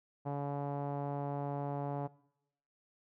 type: tone with low-pass filter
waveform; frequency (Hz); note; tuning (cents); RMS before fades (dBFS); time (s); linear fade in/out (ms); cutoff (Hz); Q
sawtooth; 142.3; C#3; +46; -37; 0.25-2.08; 20; 800; 2.8
effects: noise-tail reverb RT60 0.8 s tail -21 dB re dry

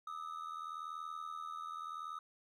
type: ring-modulated tone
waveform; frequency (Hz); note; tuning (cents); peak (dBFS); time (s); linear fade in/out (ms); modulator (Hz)
triangle; 1249; D#6; +6; -37; 0.07-2.19; 2; 40.4
effects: none

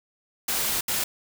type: noise bursts at uneven times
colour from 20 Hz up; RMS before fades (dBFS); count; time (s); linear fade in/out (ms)
white; -26; 2; 0.48-0.81 / 0.88-1.04; 5
effects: none

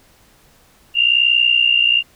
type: tone pair together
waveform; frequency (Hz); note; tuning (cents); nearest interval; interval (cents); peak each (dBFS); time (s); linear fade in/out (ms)
sine; 2765 / 2826; F7 / F7; -18 / +20; unison; 38; -14; 0.94-2.03; 50
effects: pink hiss -52 dBFS RMS until 2.15 s

